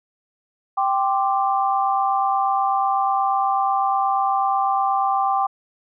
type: chord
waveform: sine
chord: G suspended fourth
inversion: none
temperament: equal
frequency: 784 / 1046.5 / 1174.7 Hz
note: G5 / C6 / D6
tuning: 0 / 0 / 0 cents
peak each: -19 / -25 / -23 dBFS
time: 0.77-5.47 s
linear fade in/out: 10 ms
effects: none